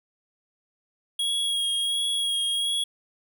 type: tone with vibrato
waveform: square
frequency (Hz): 3300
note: G#7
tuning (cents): -12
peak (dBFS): -24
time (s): 1.19-2.84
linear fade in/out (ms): 5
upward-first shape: sine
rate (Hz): 1.4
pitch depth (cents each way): 22
effects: none